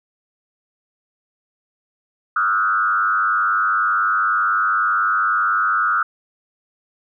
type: tone with frequency modulation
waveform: sine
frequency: 1348 Hz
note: E6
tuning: 38 cents sharp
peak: -15 dBFS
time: 2.36-6.03 s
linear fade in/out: 5 ms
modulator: 102 Hz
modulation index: 1.3
effects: none